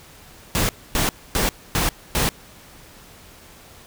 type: noise bursts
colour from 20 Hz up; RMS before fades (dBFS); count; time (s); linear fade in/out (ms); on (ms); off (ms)
pink; -20; 5; 0.55-2.29; 0; 140; 260
effects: pink hiss -46 dBFS RMS until 3.86 s